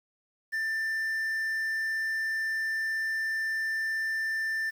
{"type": "tone with quantisation", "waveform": "triangle", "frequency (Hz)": 1781, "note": "A6", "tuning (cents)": 21, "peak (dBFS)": -26, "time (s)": [0.52, 4.71], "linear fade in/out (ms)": 20, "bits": 9, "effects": []}